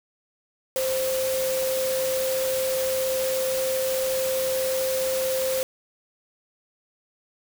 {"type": "tone in noise", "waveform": "sine", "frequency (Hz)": 523.3, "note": "C5", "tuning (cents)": 0, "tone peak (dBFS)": -23, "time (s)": [0.76, 5.63], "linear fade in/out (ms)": 0, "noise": "white", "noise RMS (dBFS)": -31, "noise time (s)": [0.76, 5.63], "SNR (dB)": 5, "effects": []}